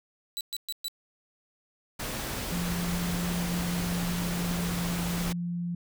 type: tone bursts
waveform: sawtooth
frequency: 3951 Hz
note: B7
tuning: in tune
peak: -28 dBFS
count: 4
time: 0.37-0.882 s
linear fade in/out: 0 ms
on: 38 ms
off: 120 ms
type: noise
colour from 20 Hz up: pink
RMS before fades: -34 dBFS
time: 1.99-5.33 s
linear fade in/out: 10 ms
type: tone with pitch glide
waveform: sine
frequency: 174.61 to 173.6 Hz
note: F3 to F3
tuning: 0 to -10 cents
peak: -29 dBFS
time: 2.52-5.75 s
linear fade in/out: 5 ms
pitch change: -10 cents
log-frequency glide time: 3.98-4.87 s
effects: none